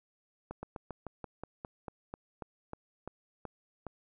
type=slowing click train; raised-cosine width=1 ms; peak=-26 dBFS; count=15; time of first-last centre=0.51-3.867 s; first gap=120 ms; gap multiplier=1.1; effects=none